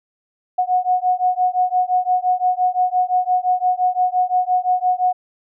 sine beating tone pair, 728 / 733.8 Hz, F#5 / F#5, -28 / -15 cents, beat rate 5.8 Hz, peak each -18 dBFS, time 0.58-5.13 s, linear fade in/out 10 ms, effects none

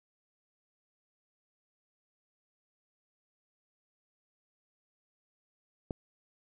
click, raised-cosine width 2 ms, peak -21 dBFS, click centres 5.908 s, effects none

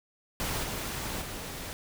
pink noise with level steps, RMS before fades -32 / -35 / -39 dBFS, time 0.4-1.73 s, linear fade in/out 0 ms, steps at 0.63 / 1.21 s, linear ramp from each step 10 ms, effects none

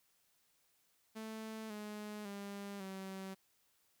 sawtooth tone with pitch steps, 220 / 210.1 / 200.6 / 191.52 Hz, A3 / G#3 / G3 / G3, 0 / +20 / +40 / -40 cents, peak -40 dBFS, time 1.15-3.35 s, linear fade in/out 20 ms, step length 550 ms, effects white hiss -75 dBFS RMS until 4 s

